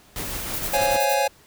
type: noise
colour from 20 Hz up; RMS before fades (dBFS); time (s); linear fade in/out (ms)
blue; -34; 0.16-0.77; 20
type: noise with tremolo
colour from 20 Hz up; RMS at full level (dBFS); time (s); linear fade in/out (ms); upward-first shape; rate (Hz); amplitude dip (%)
pink; -31; 0.16-0.97; 0; sine; 6.5; 30
type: noise bursts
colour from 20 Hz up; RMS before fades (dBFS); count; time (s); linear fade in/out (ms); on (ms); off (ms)
violet; -29; 7; 0.53-1.147; 10; 59; 34
type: chord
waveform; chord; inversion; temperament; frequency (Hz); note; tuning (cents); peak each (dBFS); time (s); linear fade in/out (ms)
square; Db major seventh; third; equal; 523.3 / 554.4 / 698.5 / 830.6; C5 / Db5 / F5 / Ab5; 0 / 0 / 0 / 0; -28 / -24 / -29 / -23; 0.73-1.28; 10
effects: pink hiss -53 dBFS RMS until 1.46 s